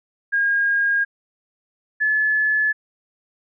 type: tone pair in turn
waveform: sine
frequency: 1625 / 1721.6 Hz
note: G#6 / A6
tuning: -38 / -38 cents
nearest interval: minor second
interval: 100 cents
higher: second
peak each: -16 dBFS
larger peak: neither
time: 0.32-1.05 / 2-2.73 s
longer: neither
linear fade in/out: 20 ms
effects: none